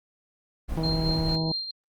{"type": "noise", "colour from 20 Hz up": "brown", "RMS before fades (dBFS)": -31, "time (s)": [0.68, 1.37], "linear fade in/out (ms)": 20}
{"type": "harmonic tone", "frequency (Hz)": 161.1, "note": "E3", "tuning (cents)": -39, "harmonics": [1, 2, 3, 4, 5, 6], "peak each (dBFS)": [-26, -32, -36, -38, -40, -42], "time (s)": [0.77, 1.52], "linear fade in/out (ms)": 5}
{"type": "tone with tremolo", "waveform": "sine", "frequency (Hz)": 4186, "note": "C8", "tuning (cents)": 0, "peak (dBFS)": -26, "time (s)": [0.83, 1.71], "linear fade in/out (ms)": 5, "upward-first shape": "triangle", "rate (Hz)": 4.5, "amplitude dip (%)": 65}
{"effects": ["Opus 24 kbps"]}